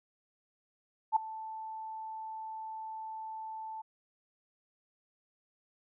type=tone with ADSR envelope; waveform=sine; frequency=880 Hz; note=A5; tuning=in tune; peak=-20 dBFS; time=1.12-3.82 s; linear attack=42 ms; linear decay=5 ms; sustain=-19 dB; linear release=11 ms; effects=none